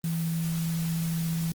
sine tone in noise, 164.81 Hz, E3, in tune, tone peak -26 dBFS, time 0.04-1.52 s, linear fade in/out 2 ms, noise white, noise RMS -40 dBFS, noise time 0.04-1.52 s, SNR +11 dB, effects Opus 24 kbps

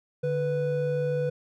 triangle tone pair together, 146.9 / 494.1 Hz, D3 / B4, +1 / +1 cents, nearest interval octave + major sixth, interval 2100 cents, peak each -27 / -24 dBFS, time 0.23-1.3 s, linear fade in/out 10 ms, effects none

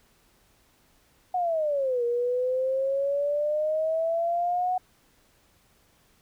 sine exponential two-way sweep, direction down then up, 740 to 472.5 to 740 Hz, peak -23 dBFS, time 1.34-4.78 s, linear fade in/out 5 ms, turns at 2.04 s, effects pink hiss -63 dBFS RMS until 6.21 s

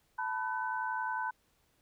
sine tone cluster, 880 / 991 / 1511 Hz, A5 / B5 / F#6, 0 / +6 / +36 cents, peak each -37 / -36 / -37 dBFS, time 0.18-1.31 s, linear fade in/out 10 ms, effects pink hiss -72 dBFS RMS until 1.81 s

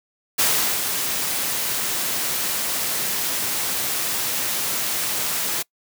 white noise with ADSR envelope, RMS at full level -18 dBFS, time 0.38-5.63 s, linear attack 15 ms, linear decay 410 ms, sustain -6 dB, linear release 17 ms, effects noise-tail reverb RT60 0.1 s tail -24 dB re dry + high-pass 100 Hz 12 dB/octave

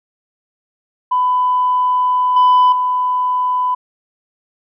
sine tone with level steps, 1000 Hz, B5, 21 cents sharp, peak -11 / -5 / -13 dBFS, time 1.11-3.75 s, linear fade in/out 10 ms, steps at 2.36 / 2.72 s, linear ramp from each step 5 ms, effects tanh soft clip ceiling -6 dBFS

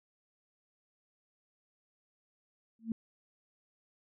sine tone with exponential growth, 225.5 Hz, A3, 43 cents sharp, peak -27 dBFS, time 2.79-2.92 s, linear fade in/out 2 ms, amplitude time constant 28 ms, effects none

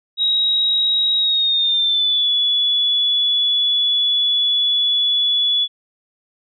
sine tone with pitch glide, 3814 to 3418 Hz, A#7 to G#7, +39 to +49 cents, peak -14 dBFS, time 0.17-5.68 s, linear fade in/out 50 ms, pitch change -190 cents, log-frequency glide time 1.17-2.29 s, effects none

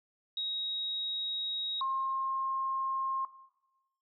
sine tone pair in turn, 3792 / 1066.6 Hz, A#7 / C6, +29 / +33 cents, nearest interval octave + minor seventh, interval 2196 cents, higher first, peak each -32 / -29 dBFS, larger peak second, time 0.37-1.81 / 1.81-3.25 s, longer neither, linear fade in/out 2 ms, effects noise-tail reverb RT60 1.0 s tail -18 dB re dry

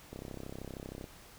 click train, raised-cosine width 2 ms, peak -29 dBFS, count 31, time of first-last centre 0.13-1.042 s, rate 32.9 Hz, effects pink hiss -55 dBFS RMS until 1.38 s

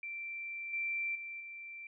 sine tone with level steps, 2349 Hz, D7, in tune, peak -39 / -33 / -41 / -44 dBFS, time 0.03-1.87 s, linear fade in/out 2 ms, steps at 0.73 / 1.15 / 1.4 s, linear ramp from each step 5 ms, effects none

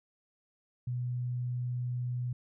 sine tone, 123.47 Hz, B2, in tune, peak -31 dBFS, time 0.87-2.33 s, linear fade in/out 5 ms, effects none

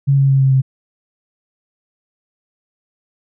sine tone with pitch steps, 138.59 / 137.08 / 135.58 / 134.1 / 132.64 Hz, C#3 / C#3 / C#3 / C3 / C3, 0 / -19 / -38 / +43 / +24 cents, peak -9 dBFS, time 0.07-0.62 s, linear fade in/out 20 ms, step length 110 ms, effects none

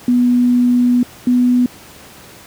sine tone pair in turn, 245.3 / 247.1 Hz, B3 / B3, -12 / +1 cents, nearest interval unison, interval 13 cents, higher second, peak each -9 dBFS, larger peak neither, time 0.08-1.03 / 1.27-1.66 s, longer first, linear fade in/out 2 ms, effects pink hiss -39 dBFS RMS until 2.46 s + high-pass 80 Hz 12 dB/octave

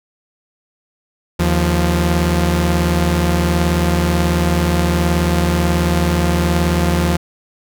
sawtooth tone pair together, 77.98 / 174.61 Hz, D#2 / F3, +4 / 0 cents, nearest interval octave + major second, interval 1396 cents, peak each -12 dBFS, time 1.39-7.17 s, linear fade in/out 10 ms, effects none

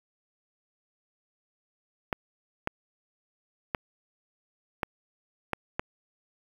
clicks, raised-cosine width 0.5 ms, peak -12 dBFS, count 6, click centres 2.128 / 2.674 / 3.748 / 4.832 / 5.533 / 5.795 s, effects 7-bit

